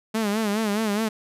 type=tone with vibrato; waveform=sawtooth; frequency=212.6 Hz; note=G#3; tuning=41 cents sharp; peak=-18 dBFS; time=0.14-1.09 s; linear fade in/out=10 ms; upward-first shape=sine; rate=4.8 Hz; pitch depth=100 cents each way; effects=resampled to 32000 Hz